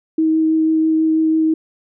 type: tone with vibrato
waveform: sine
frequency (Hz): 317.7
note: D#4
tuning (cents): +36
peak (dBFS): -12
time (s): 0.18-1.54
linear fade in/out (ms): 5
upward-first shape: triangle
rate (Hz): 6.1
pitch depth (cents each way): 10
effects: none